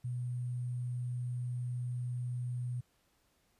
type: tone with sample-and-hold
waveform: sine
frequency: 123.3 Hz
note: B2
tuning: 2 cents flat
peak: -34 dBFS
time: 0.04-2.81 s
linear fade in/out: 10 ms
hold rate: 8820 Hz
effects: pink hiss -73 dBFS RMS until 3.59 s + resampled to 32000 Hz